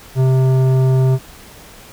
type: tone with tanh clipping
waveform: sine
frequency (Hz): 130.81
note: C3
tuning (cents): 0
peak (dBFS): -12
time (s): 0.15-1.19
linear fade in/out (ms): 50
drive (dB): 13
effects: pink hiss -40 dBFS RMS until 1.92 s